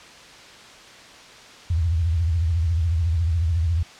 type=tone with vibrato; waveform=sine; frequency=83.1 Hz; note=E2; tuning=15 cents sharp; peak=-18 dBFS; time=1.7-3.83 s; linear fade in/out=5 ms; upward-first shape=triangle; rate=14 Hz; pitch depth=170 cents each way; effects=white hiss -44 dBFS RMS until 3.99 s + low-pass 5000 Hz 12 dB/octave